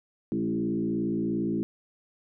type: tone with frequency modulation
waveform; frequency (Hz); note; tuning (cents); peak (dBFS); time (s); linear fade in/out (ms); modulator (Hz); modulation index
sine; 266.7; C4; +33; -25; 0.32-1.63; 0; 57.2; 1.7
effects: none